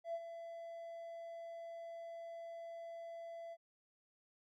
triangle tone with ADSR envelope, 671 Hz, E5, 31 cents sharp, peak -33 dBFS, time 0.04-3.57 s, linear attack 100 ms, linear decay 46 ms, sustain -11 dB, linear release 47 ms, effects tanh soft clip ceiling -35 dBFS

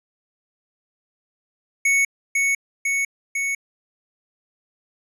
square tone with echo, 2217 Hz, C#7, in tune, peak -16 dBFS, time 1.85-2.05 s, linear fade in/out 5 ms, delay 500 ms, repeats 3, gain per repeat -2 dB, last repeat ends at 3.55 s, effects low-pass 12000 Hz 12 dB/octave

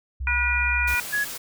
sine tone with vibrato, 65.41 Hz, C2, in tune, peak -26 dBFS, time 0.2-0.95 s, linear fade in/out 10 ms, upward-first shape square, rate 17 Hz, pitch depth 28 cents each way
harmonic tone, 484.3 Hz, B4, 34 cents flat, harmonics 2 / 3 / 4 / 5, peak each -32 / -25 / -31 / -23 dBFS, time 0.27-1 s, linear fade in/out 2 ms
white noise, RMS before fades -34 dBFS, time 0.87-1.38 s, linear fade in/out 10 ms
sine tone, 1679 Hz, G#6, 18 cents sharp, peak -21 dBFS, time 1.12-1.25 s, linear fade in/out 20 ms
effects none

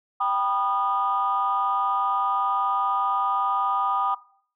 sine chord, G augmented, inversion none, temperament just, 784 / 980 / 1225 Hz, G5 / B5 / D#6, 0 / -14 / -27 cents, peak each -26 / -27 / -23 dBFS, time 0.2-4.15 s, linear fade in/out 10 ms, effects noise-tail reverb RT60 0.5 s tail -17 dB re dry + tanh soft clip ceiling -13 dBFS

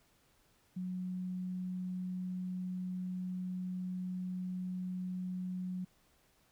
sine tone, 183 Hz, F#3, 19 cents flat, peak -36 dBFS, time 0.76-5.85 s, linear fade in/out 10 ms, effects pink hiss -70 dBFS RMS until 6.51 s

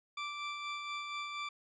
20% pulse tone with tremolo, 1171 Hz, D6, 5 cents flat, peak -32 dBFS, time 0.17-1.49 s, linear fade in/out 5 ms, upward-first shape sine, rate 4.2 Hz, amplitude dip 35%, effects resampled to 16000 Hz

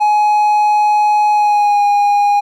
triangle tone with pitch glide, 840 to 818.4 Hz, G#5 to G#5, +19 to -26 cents, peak -7 dBFS, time 0-2.41 s, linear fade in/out 20 ms, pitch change -45 cents, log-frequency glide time 1.32-1.84 s, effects none

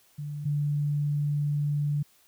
sine tone pair in turn, 146.83 / 146.25 Hz, D3 / D3, 0 / -7 cents, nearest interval unison, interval 7 cents, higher first, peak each -32 / -24 dBFS, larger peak second, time 0.18-0.45 / 0.45-2.03 s, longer second, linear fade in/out 10 ms, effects white hiss -62 dBFS RMS until 2.27 s

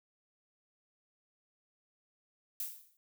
violet noise with exponential decay, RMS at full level -35 dBFS, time 2.6-2.97 s, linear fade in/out 1 ms, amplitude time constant 79 ms, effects none

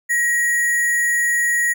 sine tone with sample-and-hold, 1900 Hz, A#6, 33 cents sharp, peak -15 dBFS, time 0.09-1.74 s, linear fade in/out 20 ms, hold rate 8820 Hz, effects none

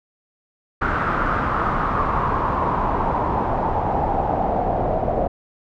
pink noise with low-pass filter sweep, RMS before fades -21 dBFS, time 0.81-5.28 s, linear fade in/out 10 ms, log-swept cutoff 1400 to 660 Hz, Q 4.5, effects none

